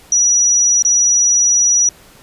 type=tone with dropouts; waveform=sine; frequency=5840 Hz; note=F#8; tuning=24 cents flat; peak=-9 dBFS; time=0.12-1.89 s; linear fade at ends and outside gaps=2 ms; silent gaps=0.824-0.849 s; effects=pink hiss -44 dBFS RMS until 2.22 s + resampled to 32000 Hz